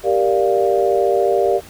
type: chord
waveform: sine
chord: G minor seventh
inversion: none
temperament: equal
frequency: 392 / 466.2 / 587.3 / 698.5 Hz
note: G4 / Bb4 / D5 / F5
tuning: 0 / 0 / 0 / 0 cents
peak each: -17 / -19 / -19 / -20 dBFS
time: 0.03-1.61 s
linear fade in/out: 50 ms
effects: pink hiss -41 dBFS RMS until 1.69 s